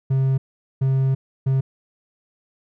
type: tone bursts at uneven times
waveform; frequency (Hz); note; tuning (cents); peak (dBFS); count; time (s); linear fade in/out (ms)
triangle; 133.4; C3; +34; -14; 3; 0.1-0.38 / 0.81-1.15 / 1.46-1.61; 10
effects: none